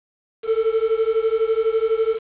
triangle beating tone pair, 440 / 452 Hz, A4 / A4, 0 / +47 cents, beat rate 12 Hz, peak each -18 dBFS, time 0.43-2.19 s, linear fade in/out 50 ms, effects resampled to 8000 Hz + 7-bit

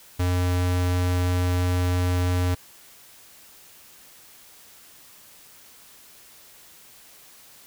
square tone, 89.7 Hz, F2, 47 cents sharp, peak -21 dBFS, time 0.19-2.55 s, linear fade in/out 10 ms, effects white hiss -50 dBFS RMS until 7.66 s

